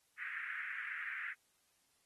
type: band-pass noise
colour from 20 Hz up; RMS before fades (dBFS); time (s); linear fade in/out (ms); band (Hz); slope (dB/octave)
white; -43; 0.17-1.35; 50; 1500 to 2100; 48
effects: white hiss -75 dBFS RMS until 2.05 s + AAC 32 kbps